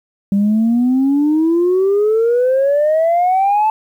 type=exponential sweep; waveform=sine; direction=up; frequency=196 to 880 Hz; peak=-9 dBFS; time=0.32-3.7 s; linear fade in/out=2 ms; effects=tanh soft clip ceiling -8 dBFS + 8-bit